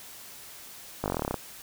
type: slowing click train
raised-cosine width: 1 ms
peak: -14 dBFS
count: 13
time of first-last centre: 1.04-1.342 s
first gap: 19 ms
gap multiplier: 1.05
effects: white hiss -46 dBFS RMS until 1.62 s